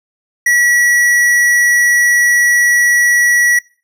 sine tone with tanh clipping, 1934 Hz, B6, 37 cents flat, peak -10 dBFS, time 0.46-3.59 s, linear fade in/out 5 ms, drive 16 dB, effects noise-tail reverb RT60 0.4 s tail -24 dB re dry

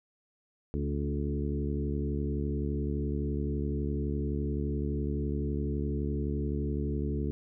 harmonic tone with a mistuned harmonic, 71.8 Hz, D2, 39 cents flat, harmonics 1 / 2 / 3 / 4 / 5 / 6, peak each -32 / -35 / -37 / -38 / -39 / -40 dBFS, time 0.74-7.31 s, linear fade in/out 0 ms, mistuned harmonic 3, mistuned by +33 cents, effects none

